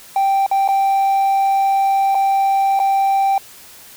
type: tone with dropouts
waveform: triangle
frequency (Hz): 783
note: G5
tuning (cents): -2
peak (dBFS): -10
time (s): 0.16-3.38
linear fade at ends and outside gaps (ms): 2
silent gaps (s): 0.464-0.513 / 0.678-0.687 / 2.147-2.151 / 2.792-2.799
effects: tanh soft clip ceiling -6 dBFS + white hiss -41 dBFS RMS until 3.96 s